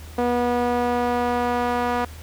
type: tone with band-pass filter sweep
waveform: sawtooth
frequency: 243 Hz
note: B3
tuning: 28 cents flat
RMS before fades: -22 dBFS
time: 0.18-2.05 s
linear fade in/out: 5 ms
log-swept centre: 600 to 940 Hz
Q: 1.2
effects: added 78 Hz sine -37 dBFS peak until 2.22 s + pink hiss -45 dBFS RMS until 2.22 s